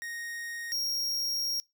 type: tone pair in turn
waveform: 45% pulse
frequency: 1864.7 / 5588 Hz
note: A#6 / F8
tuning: 0 / 0 cents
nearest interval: octave + perfect fifth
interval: 1900 cents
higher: second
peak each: -36 / -29 dBFS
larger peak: second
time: 0.02-0.72 / 0.72-1.6 s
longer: second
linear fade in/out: 0 ms
effects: noise-tail reverb RT60 0.2 s tail -24 dB re dry